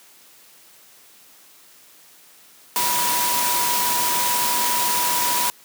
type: tone in noise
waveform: sine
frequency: 972 Hz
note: B5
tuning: 28 cents flat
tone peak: -23 dBFS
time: 2.76-5.5 s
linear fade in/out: 0 ms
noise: white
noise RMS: -22 dBFS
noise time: 2.76-5.5 s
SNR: -4 dB
effects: white hiss -50 dBFS RMS until 5.64 s + high-pass 150 Hz 12 dB/octave